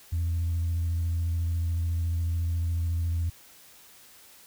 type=tone with vibrato; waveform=sine; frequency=84.2 Hz; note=E2; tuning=37 cents sharp; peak=-23 dBFS; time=0.12-3.3 s; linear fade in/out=10 ms; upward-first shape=sine; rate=14 Hz; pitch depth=23 cents each way; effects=tanh soft clip ceiling -22 dBFS + white hiss -53 dBFS RMS until 4.46 s